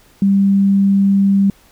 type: tone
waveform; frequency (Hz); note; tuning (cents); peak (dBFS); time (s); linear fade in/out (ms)
sine; 197.1; G3; +10; -9; 0.22-1.5; 2
effects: pink hiss -50 dBFS RMS until 1.71 s